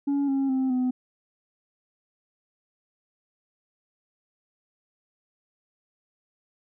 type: tone with pitch steps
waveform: sine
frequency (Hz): 281.9 / 272 / 262.4 / 253.2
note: C#4 / C#4 / C4 / B3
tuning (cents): +29 / -33 / +5 / +43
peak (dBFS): -19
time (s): 0.07-0.91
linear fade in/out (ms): 10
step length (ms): 210
effects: tanh soft clip ceiling -21 dBFS